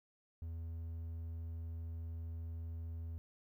triangle tone, 82.41 Hz, E2, in tune, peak -39 dBFS, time 0.42-3.18 s, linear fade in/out 0 ms, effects 13-bit

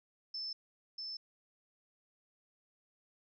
sine tone with echo, 5274 Hz, E8, in tune, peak -38 dBFS, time 0.34-0.53 s, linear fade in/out 5 ms, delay 640 ms, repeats 1, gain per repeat -2 dB, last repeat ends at 1.17 s, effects none

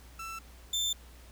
30% pulse tone pair in turn, 1332 / 3556 Hz, E6 / A7, +18 / +18 cents, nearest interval octave + perfect fourth, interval 1700 cents, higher second, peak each -36 / -26 dBFS, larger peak second, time 0.19-0.39 / 0.73-0.93 s, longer neither, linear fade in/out 5 ms, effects added 60 Hz sine -51 dBFS peak until 1.31 s + pink hiss -57 dBFS RMS until 1.31 s

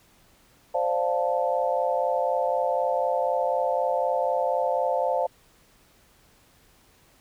sine chord, D minor seventh, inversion third, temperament equal, 523.3 / 587.3 / 698.5 / 880 Hz, C5 / D5 / F5 / A5, 0 / 0 / 0 / 0 cents, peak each -26 / -28 / -27 / -29 dBFS, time 0.74-5.27 s, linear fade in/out 10 ms, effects pink hiss -59 dBFS RMS until 7.2 s

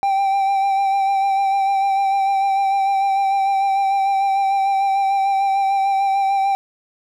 triangle tone with vibrato, 784 Hz, G5, in tune, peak -13 dBFS, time 0.03-6.55 s, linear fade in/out 0 ms, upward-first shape sine, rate 6.7 Hz, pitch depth 24 cents each way, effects none

